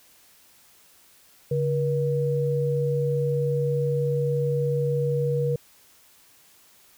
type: tone pair together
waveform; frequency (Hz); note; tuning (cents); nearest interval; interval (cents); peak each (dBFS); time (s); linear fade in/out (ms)
sine; 142.47 / 479.2; C#3 / A#4; +48 / +48; octave + major sixth; 2100; -24; 1.51-5.56; 5
effects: white hiss -56 dBFS RMS until 6.97 s